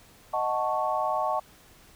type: chord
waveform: sine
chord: D# half-diminished seventh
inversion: none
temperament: equal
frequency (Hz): 622.3 / 740 / 880 / 1108.7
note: D#5 / F#5 / A5 / C#6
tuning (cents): 0 / 0 / 0 / 0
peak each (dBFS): -30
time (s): 0.33-1.4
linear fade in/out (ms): 10
effects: pink hiss -55 dBFS RMS until 1.95 s